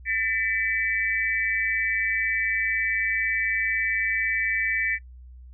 sine tone cluster, 1791 / 1993 / 2295 Hz, A6 / B6 / D7, +30 / +15 / -40 cents, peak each -27 dBFS, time 0.05-4.99 s, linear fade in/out 50 ms, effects noise-tail reverb RT60 0.1 s tail -23 dB re dry + added 62 Hz sine -42 dBFS peak until 5.53 s

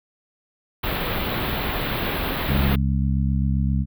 pink band-stop noise, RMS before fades -25 dBFS, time 0.83-2.76 s, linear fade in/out 10 ms, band 4000 to 13000 Hz, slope 48 dB/octave
harmonic tone, 67.6 Hz, C#2, 43 cents flat, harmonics 1 / 2 / 3 / 4, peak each -21 / -23 / -25 / -35 dBFS, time 2.46-3.86 s, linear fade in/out 50 ms
effects none

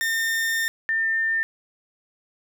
40% pulse / sine tone pair in turn, 1814 / 1801.5 Hz, A#6 / A6, -48 / +40 cents, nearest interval unison, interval 12 cents, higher first, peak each -21 / -20 dBFS, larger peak second, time 0.01-0.68 / 0.89-1.43 s, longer first, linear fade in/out 0 ms, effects none

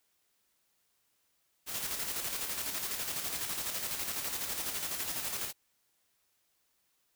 white noise with tremolo, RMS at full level -35 dBFS, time 1.66-5.53 s, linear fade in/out 50 ms, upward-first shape square, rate 12 Hz, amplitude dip 40%, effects white hiss -75 dBFS RMS until 7.15 s

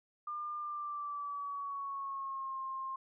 sine tone with pitch glide, 1200 to 1062.9 Hz, D6 to C6, +37 to +27 cents, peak -37 dBFS, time 0.27-2.96 s, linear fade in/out 5 ms, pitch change -210 cents, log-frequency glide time 0.58-2.6 s, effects none

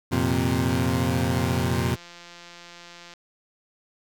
20% pulse chord, F suspended fourth, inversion none, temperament equal, 87.31 / 116.54 / 130.81 Hz, F2 / Bb2 / C3, 0 / 0 / 0 cents, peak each -21 dBFS, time 0.11-1.96 s, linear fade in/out 20 ms
click train, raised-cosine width 0.2 ms, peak -27 dBFS, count 305, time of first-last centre 1.38-3.137 s, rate 173 Hz
effects none

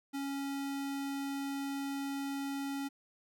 square tone, 277.2 Hz, C#4, in tune, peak -36 dBFS, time 0.13-2.89 s, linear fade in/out 20 ms, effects none

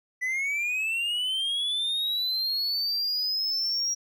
triangle linear sweep, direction up, 1975.5 to 5680 Hz, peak -24 dBFS, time 0.21-3.95 s, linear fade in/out 20 ms, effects none

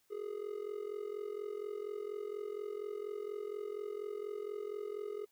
triangle tone with amplitude modulation, 415.3 Hz, G#4, in tune, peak -33 dBFS, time 0.1-5.26 s, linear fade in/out 20 ms, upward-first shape sine, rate 44.2 Hz, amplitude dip 85%, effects white hiss -74 dBFS RMS until 5.31 s

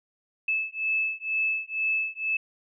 sine beating tone pair, 2612 / 2614.1 Hz, E7 / E7, -17 / -15 cents, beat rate 2.1 Hz, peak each -28 dBFS, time 0.48-2.37 s, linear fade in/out 5 ms, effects none

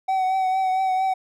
triangle tone with vibrato, 756 Hz, F#5, 37 cents sharp, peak -17 dBFS, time 0.08-1.14 s, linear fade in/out 10 ms, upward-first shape triangle, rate 4.4 Hz, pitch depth 31 cents each way, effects none

